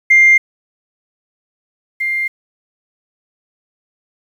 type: tone pair in turn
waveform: sine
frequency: 2100 / 2100 Hz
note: C7 / C7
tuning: +6 / +6 cents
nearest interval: unison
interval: 0 cents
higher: neither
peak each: -4 / -15 dBFS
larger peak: first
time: 0.1-0.38 / 2-2.28 s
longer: neither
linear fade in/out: 10 ms
effects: tanh soft clip ceiling -1 dBFS + 7-bit